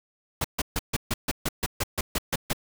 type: noise bursts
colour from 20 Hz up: pink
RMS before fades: -26 dBFS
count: 13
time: 0.41-2.532 s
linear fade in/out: 5 ms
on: 34 ms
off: 140 ms
effects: none